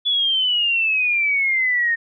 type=exponential sweep; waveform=sine; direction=down; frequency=3443 to 1834 Hz; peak=-16 dBFS; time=0.05-1.96 s; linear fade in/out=20 ms; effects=none